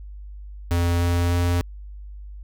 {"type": "tone with pitch steps", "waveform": "square", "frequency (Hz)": [86.2, 86.8, 87.4], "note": ["F2", "F2", "F2"], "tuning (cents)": [-22, -10, 2], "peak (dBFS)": -19, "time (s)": [0.71, 1.61], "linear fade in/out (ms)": 0, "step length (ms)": 300, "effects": ["added 50 Hz sine -35 dBFS peak until 2.43 s"]}